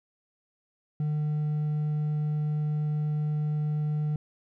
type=tone with hard clipping; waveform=triangle; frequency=150.7 Hz; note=D3; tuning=45 cents sharp; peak=-26 dBFS; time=1-4.16 s; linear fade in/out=2 ms; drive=5 dB; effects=none